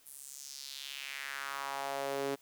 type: tone with high-pass filter sweep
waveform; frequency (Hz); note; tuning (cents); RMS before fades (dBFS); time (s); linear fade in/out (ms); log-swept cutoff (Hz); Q
sawtooth; 138.59; C#3; 0; -40; 0.05-2.36; 20; 11000 to 350; 2.5
effects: white hiss -64 dBFS RMS until 2.41 s